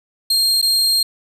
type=tone with dropouts; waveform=40% pulse; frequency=4212 Hz; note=C8; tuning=11 cents sharp; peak=-12 dBFS; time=0.3-1.03 s; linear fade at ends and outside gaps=5 ms; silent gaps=0.616-0.625 s; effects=resampled to 32000 Hz + 8-bit